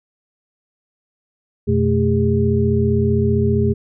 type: tone cluster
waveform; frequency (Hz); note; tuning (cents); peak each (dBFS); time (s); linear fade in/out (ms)
sine; 88.7 / 124 / 218.2 / 404.5; F2 / B2 / A3 / G#4; +27 / +7 / -14 / -46; -19; 1.67-3.74; 20
effects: none